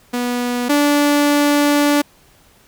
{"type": "tone pair in turn", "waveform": "sawtooth", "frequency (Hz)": [244.3, 290.5], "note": ["B3", "D4"], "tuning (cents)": [-19, -19], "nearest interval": "minor third", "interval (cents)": 300, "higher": "second", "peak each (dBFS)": [-14, -8], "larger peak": "second", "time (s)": [[0.13, 0.69], [0.69, 2.02]], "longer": "second", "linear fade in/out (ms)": 10, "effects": ["pink hiss -51 dBFS RMS until 2.67 s"]}